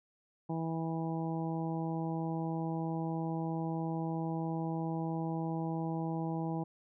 harmonic tone, 163.1 Hz, E3, 18 cents flat, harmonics 1 / 2 / 3 / 4 / 5 / 6, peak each -35 / -38 / -45 / -46 / -42 / -48 dBFS, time 0.49-6.64 s, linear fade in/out 10 ms, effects none

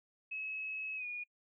sine tone with pitch glide, 2574 to 2445 Hz, E7 to D#7, -42 to -31 cents, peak -38 dBFS, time 0.31-1.24 s, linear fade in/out 10 ms, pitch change -89 cents, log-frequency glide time 0.96-1.06 s, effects noise-tail reverb RT60 0.1 s tail -26 dB re dry

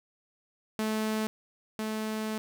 sawtooth tone pair in turn, 217.3 / 217.3 Hz, A3 / A3, -21 / -21 cents, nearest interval unison, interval 0 cents, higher neither, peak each -24 / -27 dBFS, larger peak first, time 0.79-1.27 / 1.79-2.38 s, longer second, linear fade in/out 0 ms, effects none

